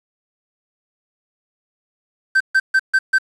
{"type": "tone bursts", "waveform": "triangle", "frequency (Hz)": 1552, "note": "G6", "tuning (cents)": -18, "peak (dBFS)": -9, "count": 5, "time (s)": [2.35, 3.185], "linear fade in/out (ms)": 10, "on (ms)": 55, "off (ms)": 140, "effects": ["resampled to 24000 Hz", "7-bit"]}